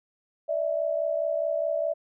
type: tone pair together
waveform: sine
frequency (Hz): 587.3 / 652.1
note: D5 / E5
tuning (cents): 0 / -19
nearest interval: major second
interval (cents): 181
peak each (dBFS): -27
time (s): 0.48-1.94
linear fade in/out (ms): 20
effects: none